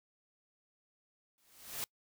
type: noise with exponential growth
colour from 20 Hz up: white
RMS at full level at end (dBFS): -36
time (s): 1.38-1.84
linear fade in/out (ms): 0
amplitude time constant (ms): 100
effects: noise-tail reverb RT60 0.1 s tail -26 dB re dry